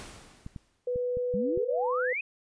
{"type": "noise with exponential decay", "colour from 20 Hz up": "pink", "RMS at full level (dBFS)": -42, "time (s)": [0, 1.02], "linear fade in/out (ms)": 0, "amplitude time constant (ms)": 220}
{"type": "clicks", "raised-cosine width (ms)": 5, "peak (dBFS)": -27, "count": 6, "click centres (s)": [0.464, 0.562, 0.959, 1.171, 1.34, 1.575]}
{"type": "tone with pitch glide", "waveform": "sine", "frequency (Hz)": [493.9, 501.4], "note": ["B4", "B4"], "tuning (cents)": [0, 26], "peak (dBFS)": -27, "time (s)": [0.87, 2.13], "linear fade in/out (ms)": 5, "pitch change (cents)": 26, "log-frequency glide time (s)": [1.77, 1.98]}
{"type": "exponential sweep", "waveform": "sine", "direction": "up", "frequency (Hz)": [184, 2586], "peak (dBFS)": -29, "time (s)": [1.34, 2.21], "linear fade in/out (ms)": 5}
{"effects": ["resampled to 22050 Hz"]}